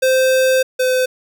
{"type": "tone pair in turn", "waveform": "square", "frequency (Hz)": [520, 511.1], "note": ["C5", "C5"], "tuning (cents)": [-11, -41], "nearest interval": "unison", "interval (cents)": 30, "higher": "first", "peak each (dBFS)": [-12, -14], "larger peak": "first", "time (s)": [[0.02, 0.63], [0.79, 1.06]], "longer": "first", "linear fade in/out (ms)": 10, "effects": []}